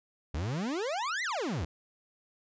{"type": "exponential two-way sweep", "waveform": "40% pulse", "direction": "up then down", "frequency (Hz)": [67.4, 2093, 67.4], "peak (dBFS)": -30, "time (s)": [0.34, 1.65], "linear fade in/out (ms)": 5, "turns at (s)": 1.23, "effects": ["resampled to 16000 Hz"]}